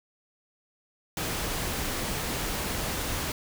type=noise; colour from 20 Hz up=pink; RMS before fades=-31 dBFS; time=1.17-3.32 s; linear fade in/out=2 ms; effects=none